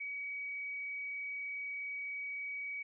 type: tone with frequency modulation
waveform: sine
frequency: 2266 Hz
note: C#7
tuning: 37 cents sharp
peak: -38 dBFS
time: 0-2.83 s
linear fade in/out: 10 ms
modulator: 35.3 Hz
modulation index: 0.28
effects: none